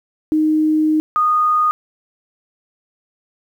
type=tone pair in turn; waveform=sine; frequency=310 / 1233.2 Hz; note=D#4 / D#6; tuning=-6 / -16 cents; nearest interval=2 octaves; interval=2390 cents; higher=second; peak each=-12 dBFS; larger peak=neither; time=0.32-1 / 1.16-1.71 s; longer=first; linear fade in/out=0 ms; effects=8-bit